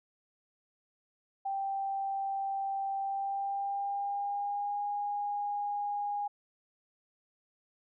sine tone with pitch glide, 784 to 819.2 Hz, G5 to G#5, 0 to -24 cents, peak -31 dBFS, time 1.45-6.28 s, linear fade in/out 10 ms, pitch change +76 cents, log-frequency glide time 3-4.83 s, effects none

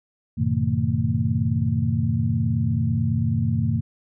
sine tone cluster, 92.9 / 111.9 / 131.1 / 160.6 / 226.1 Hz, F#2 / A2 / C3 / E3 / A3, +7 / +30 / +4 / -45 / +47 cents, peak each -26 / -24 / -25 / -28 / -26 dBFS, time 0.37-3.81 s, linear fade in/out 20 ms, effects none

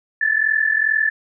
sine tone pair together, 1728 / 1770.4 Hz, A6 / A6, -32 / +10 cents, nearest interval unison, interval 42 cents, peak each -18 dBFS, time 0.21-1.1 s, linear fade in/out 5 ms, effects none

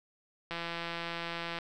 click train, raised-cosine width 0.3 ms, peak -21 dBFS, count 183, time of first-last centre 0.51-1.587 s, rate 169 Hz, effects none

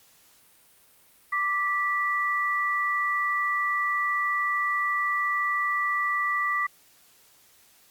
sine tone pair together, 1174.7 / 1960.9 Hz, D6 / B6, 0 / -13 cents, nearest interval major sixth, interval 887 cents, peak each -26 dBFS, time 1.32-6.67 s, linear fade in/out 10 ms, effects white hiss -58 dBFS RMS until 7.9 s + Opus 48 kbps

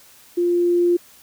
sine tone with level ramp, 349.2 Hz, F4, in tune, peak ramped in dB -16 to -13 dBFS, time 0.37-0.97 s, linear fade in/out 10 ms, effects white hiss -49 dBFS RMS until 1.22 s

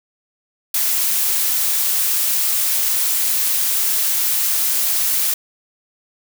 blue noise, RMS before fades -18 dBFS, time 0.74-5.34 s, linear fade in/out 5 ms, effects none

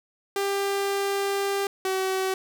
sawtooth tone pair in turn, 397 / 379.2 Hz, G4 / F#4, +22 / +43 cents, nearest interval minor second, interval 79 cents, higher first, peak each -20 dBFS, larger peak neither, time 0.36-1.67 / 1.85-2.34 s, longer first, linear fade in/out 2 ms, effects none

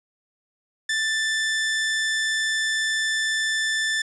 sawtooth tone, 1766 Hz, A6, 6 cents sharp, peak -18 dBFS, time 0.89-4.02 s, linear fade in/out 5 ms, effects resampled to 22050 Hz + 9-bit

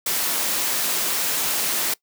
white high-pass noise, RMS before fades -23 dBFS, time 0.06-1.94 s, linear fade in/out 5 ms, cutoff 180 Hz, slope 12 dB/octave, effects noise-tail reverb RT60 0.1 s tail -22 dB re dry

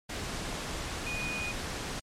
sine tone in noise, 2472 Hz, D#7, 12 cents flat, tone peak -34 dBFS, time 1.06-1.52 s, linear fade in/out 10 ms, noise pink, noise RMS -36 dBFS, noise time 0.09-2 s, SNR -1 dB, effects low-pass 8000 Hz 12 dB/octave + MP3 64 kbps

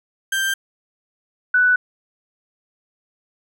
35% pulse / sine tone pair in turn, 1576 / 1487.5 Hz, G6 / F#6, +9 / +9 cents, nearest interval minor second, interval 100 cents, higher first, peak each -17 / -12 dBFS, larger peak second, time 0.32-0.54 / 1.54-1.76 s, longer neither, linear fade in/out 5 ms, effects none

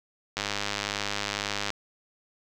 click train, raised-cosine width 0.2 ms, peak -11 dBFS, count 137, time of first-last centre 0.37-1.703 s, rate 102 Hz, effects none

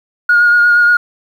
sine tone with vibrato, 1433 Hz, F6, 44 cents sharp, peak -5 dBFS, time 0.29-0.97 s, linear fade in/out 5 ms, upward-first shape sine, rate 8.5 Hz, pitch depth 19 cents each way, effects tanh soft clip ceiling -2 dBFS + 7-bit

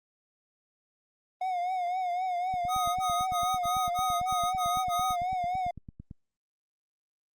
triangle tone with vibrato, 726 Hz, F#5, 33 cents flat, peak -26 dBFS, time 1.41-5.71 s, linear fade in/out 5 ms, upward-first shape triangle, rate 3.9 Hz, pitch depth 82 cents each way
click train, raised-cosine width 5 ms, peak -30 dBFS, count 33, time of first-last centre 2.54-6.111 s, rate 8.96 Hz
square tone bursts, 1250 Hz, D#6, 8 cents sharp, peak -30 dBFS, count 8, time 2.68-5.165 s, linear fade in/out 50 ms, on 280 ms, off 35 ms
effects Opus 32 kbps

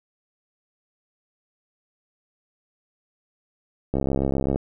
click train, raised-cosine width 2 ms, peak -10 dBFS, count 43, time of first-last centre 3.94-4.559 s, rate 67.8 Hz, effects none

